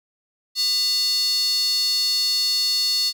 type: tone with high-pass filter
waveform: square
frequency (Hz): 400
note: G4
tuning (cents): +35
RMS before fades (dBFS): -21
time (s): 0.55-3.13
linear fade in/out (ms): 50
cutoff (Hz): 4400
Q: 8.3
effects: none